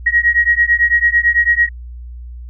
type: beating tone pair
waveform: sine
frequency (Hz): 1890 / 1899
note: A#6 / A#6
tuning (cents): +23 / +32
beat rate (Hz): 9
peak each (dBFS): -13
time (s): 0.06-1.69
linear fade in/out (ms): 10
effects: added 60 Hz sine -28 dBFS peak until 2.49 s